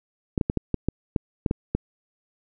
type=clicks; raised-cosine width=3 ms; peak=-9 dBFS; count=10; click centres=0.378 / 0.412 / 0.499 / 0.573 / 0.743 / 0.886 / 1.162 / 1.462 / 1.511 / 1.75 s; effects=none